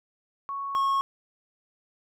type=tone pair in turn; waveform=sine / triangle; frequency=1108.7 / 1094.1 Hz; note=C#6 / C#6; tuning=0 / -23 cents; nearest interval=unison; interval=23 cents; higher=first; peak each=-30 / -20 dBFS; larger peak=second; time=0.49-0.75 / 0.75-1.01 s; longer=neither; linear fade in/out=0 ms; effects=none